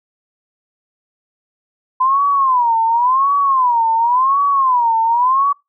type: tone with vibrato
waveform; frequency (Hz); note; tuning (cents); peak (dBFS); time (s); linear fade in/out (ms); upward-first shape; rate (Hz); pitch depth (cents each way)
sine; 1010; B5; +39; -11; 2-5.53; 10; sine; 0.92; 200
effects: noise-tail reverb RT60 0.2 s tail -22 dB re dry

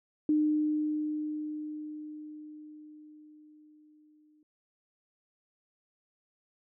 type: tone with exponential decay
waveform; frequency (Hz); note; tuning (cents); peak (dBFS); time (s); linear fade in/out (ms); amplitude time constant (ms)
sine; 303.7; D#4; -42; -22; 0.29-4.43; 2; 900
effects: none

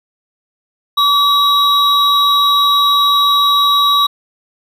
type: tone pair together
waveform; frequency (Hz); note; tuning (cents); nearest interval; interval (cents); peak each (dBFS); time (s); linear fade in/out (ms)
triangle; 1142 / 3835; D6 / A#7; -49 / +48; octave + major sixth; 2097; -10; 0.97-4.07; 10
effects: none

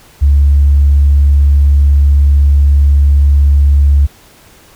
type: tone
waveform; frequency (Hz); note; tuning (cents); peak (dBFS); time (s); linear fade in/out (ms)
sine; 71; C#2; +42; -3; 0.21-4.07; 20
effects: tanh soft clip ceiling 0 dBFS + pink hiss -42 dBFS RMS until 4.75 s

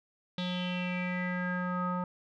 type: tone with low-pass filter sweep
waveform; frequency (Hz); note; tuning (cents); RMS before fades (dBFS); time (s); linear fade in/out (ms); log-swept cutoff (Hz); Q
square; 180; F#3; -47; -33; 0.38-2.04; 2; 3700 to 1100; 6.9
effects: none

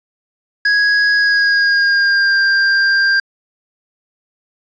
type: tone with pitch glide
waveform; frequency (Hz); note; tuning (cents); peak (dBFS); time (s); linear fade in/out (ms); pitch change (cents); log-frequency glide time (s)
square; 1661.2 to 1588.9; G#6 to G6; 0 to +23; -11; 0.65-3.2; 5; -77; 1.15-2.39
effects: resampled to 16000 Hz + 7-bit

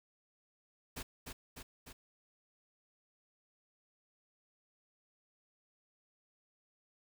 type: noise with echo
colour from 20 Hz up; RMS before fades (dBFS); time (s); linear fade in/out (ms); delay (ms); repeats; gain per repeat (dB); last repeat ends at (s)
pink; -43; 0.96-1.03; 10; 300; 3; -3; 1.93
effects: none

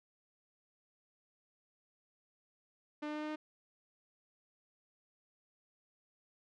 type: tone with pitch steps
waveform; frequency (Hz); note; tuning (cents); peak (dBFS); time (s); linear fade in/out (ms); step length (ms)
sawtooth; 299.5 / 301.2 / 303 / 304.7 / 306.5; D4 / D4 / D#4 / D#4 / D#4; +34 / +44 / -46 / -36 / -26; -34; 3.02-3.36; 10; 68
effects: low-pass 3000 Hz 12 dB/octave

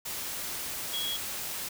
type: tone in noise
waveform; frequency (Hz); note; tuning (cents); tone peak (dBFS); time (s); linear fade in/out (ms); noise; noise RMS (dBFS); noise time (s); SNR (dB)
sine; 3322; G#7; 0; -31; 0.93-1.17; 10; white; -36; 0.05-1.69; +2
effects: none

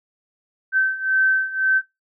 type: beating tone pair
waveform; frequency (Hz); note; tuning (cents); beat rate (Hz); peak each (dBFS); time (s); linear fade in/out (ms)
sine; 1542 / 1543.9; G6 / G6; -29 / -27; 1.9; -21 / -18; 0.72-1.82; 50
effects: noise-tail reverb RT60 0.2 s tail -20 dB re dry

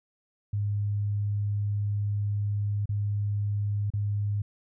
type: tone with dropouts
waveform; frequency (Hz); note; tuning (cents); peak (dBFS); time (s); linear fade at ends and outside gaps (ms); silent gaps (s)
sine; 102.7; G#2; -19; -25; 0.53-4.42; 5; 2.857-2.891 / 3.903-3.936
effects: none

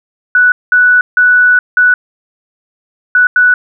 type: tone bursts at uneven times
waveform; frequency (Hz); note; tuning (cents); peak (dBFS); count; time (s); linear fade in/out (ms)
sine; 1480; F#6; 0; -4; 6; 0.35-0.52 / 0.72-1.01 / 1.17-1.59 / 1.77-1.94 / 3.15-3.27 / 3.36-3.54; 2
effects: none

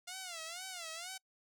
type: tone with vibrato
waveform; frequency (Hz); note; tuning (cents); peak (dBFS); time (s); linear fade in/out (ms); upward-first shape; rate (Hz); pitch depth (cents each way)
5% pulse; 698.5; F5; 0; -31; 0.07-1.18; 10; sine; 2.1; 150
effects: noise-tail reverb RT60 0.1 s tail -26 dB re dry

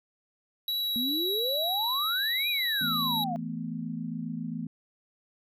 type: tone with vibrato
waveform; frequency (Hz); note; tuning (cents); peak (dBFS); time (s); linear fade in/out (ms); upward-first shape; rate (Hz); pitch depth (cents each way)
square; 3898; B7; -23; -28; 0.68-3.24; 2; triangle; 2.7; 10
type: exponential two-way sweep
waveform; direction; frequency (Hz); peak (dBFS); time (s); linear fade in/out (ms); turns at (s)
sine; up then down; 227.2 to 2489 to 673; -30; 0.96-3.36; 0; 2.49
type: chord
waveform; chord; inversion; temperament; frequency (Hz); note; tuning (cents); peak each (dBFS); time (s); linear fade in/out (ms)
sine; E suspended fourth; none; just; 164.81 / 219.8 / 247.2; E3 / A3 / B3; 0 / -2 / +2; -36; 2.81-4.67; 5
effects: none

